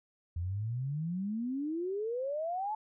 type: exponential sweep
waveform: sine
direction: up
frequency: 82.41 to 880 Hz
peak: -32 dBFS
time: 0.36-2.75 s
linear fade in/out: 5 ms
effects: none